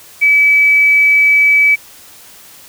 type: tone with quantisation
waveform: sine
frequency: 2293 Hz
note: D7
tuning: 42 cents flat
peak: -6 dBFS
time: 0.21-1.76 s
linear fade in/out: 20 ms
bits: 6
effects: white hiss -39 dBFS RMS until 2.68 s